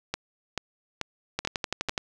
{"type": "two click trains", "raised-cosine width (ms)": 0.2, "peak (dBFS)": [-10, -11], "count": [8, 5], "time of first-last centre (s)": [[1.39, 1.978], [0.14, 1.887]], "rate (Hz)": [11.9, 2.29], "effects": []}